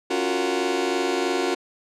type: chord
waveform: sawtooth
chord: Gb major seventh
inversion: second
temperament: just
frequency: 277.5 / 346.9 / 370 / 462.5 Hz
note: Db4 / F4 / Gb4 / Bb4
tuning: +2 / -12 / 0 / -14 cents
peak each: -25 / -23 / -21 / -25 dBFS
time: 0.1-1.55 s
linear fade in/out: 10 ms
effects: low-pass 7000 Hz 12 dB/octave